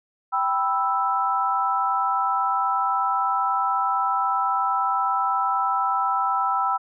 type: chord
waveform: sine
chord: E minor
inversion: first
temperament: equal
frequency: 784 / 987.8 / 1318.5 Hz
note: G5 / B5 / E6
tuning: 0 / 0 / 0 cents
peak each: -25 / -25 / -23 dBFS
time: 0.32-6.78 s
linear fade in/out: 20 ms
effects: none